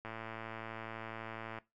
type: click train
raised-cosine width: 0.5 ms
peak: -28 dBFS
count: 173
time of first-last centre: 0.05-1.586 s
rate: 112 Hz
effects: noise-tail reverb RT60 0.2 s tail -18 dB re dry